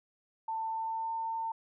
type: tone with pitch glide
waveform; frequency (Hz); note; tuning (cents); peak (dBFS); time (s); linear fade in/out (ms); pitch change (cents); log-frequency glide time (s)
sine; 892 to 902.9; A5 to A5; +23 to +44; -32; 0.48-1.52; 5; +21; 0.64-1.29
effects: none